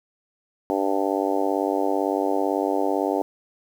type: harmonic tone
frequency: 97.9 Hz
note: G2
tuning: 2 cents flat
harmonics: 3 / 4 / 5 / 6 / 7 / 8 / 9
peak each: -26 / -27 / -28 / -29 / -29 / -30 / -31 dBFS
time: 0.7-3.22 s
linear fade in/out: 0 ms
effects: 8-bit